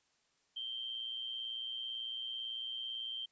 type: tone with amplitude modulation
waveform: sine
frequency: 3141 Hz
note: G7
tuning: 3 cents sharp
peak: -36 dBFS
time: 0.56-3.26 s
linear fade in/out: 10 ms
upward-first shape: sine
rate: 118 Hz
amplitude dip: 55%
effects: white hiss -75 dBFS RMS until 3.31 s + resampled to 16000 Hz